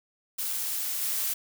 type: noise with level steps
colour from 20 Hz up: blue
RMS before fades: -31 / -29 dBFS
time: 0.38-1.34 s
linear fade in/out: 10 ms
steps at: 1.01 s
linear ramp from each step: 10 ms
effects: none